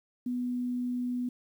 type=tone; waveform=sine; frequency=246.9 Hz; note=B3; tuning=in tune; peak=-29 dBFS; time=0.26-1.29 s; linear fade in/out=5 ms; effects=10-bit